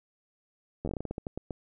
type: slowing click train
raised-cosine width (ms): 2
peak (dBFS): -21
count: 14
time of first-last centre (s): 0.85-1.508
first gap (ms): 11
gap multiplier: 1.23
effects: none